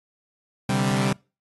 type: chord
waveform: sawtooth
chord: C suspended second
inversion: none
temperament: equal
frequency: 130.81 / 146.83 / 196 Hz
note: C3 / D3 / G3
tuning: 0 / 0 / 0 cents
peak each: -20 / -24 / -19 dBFS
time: 0.69-1.13 s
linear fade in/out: 5 ms
effects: noise-tail reverb RT60 0.3 s tail -26 dB re dry + AAC 32 kbps